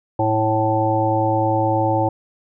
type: harmonic tone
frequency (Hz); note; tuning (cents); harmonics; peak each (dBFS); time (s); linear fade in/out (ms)
109.6; A2; -6; 1 / 3 / 5 / 7 / 8; -22 / -22 / -22 / -22 / -22; 0.19-2.09; 5
effects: none